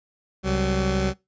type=tone pair together; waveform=20% pulse; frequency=66.93 / 189.2 Hz; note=C2 / F#3; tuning=+40 / +39 cents; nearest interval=octave + tritone; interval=1799 cents; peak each=-20 / -18 dBFS; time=0.43-1.14 s; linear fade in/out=50 ms; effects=noise-tail reverb RT60 0.2 s tail -21 dB re dry + resampled to 16000 Hz